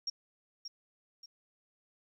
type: tone with echo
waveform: sine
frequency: 5570 Hz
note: F8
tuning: 5 cents flat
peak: -32 dBFS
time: 0.07-0.1 s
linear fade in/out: 5 ms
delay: 580 ms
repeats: 2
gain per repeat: -8 dB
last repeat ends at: 1.26 s
effects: 12-bit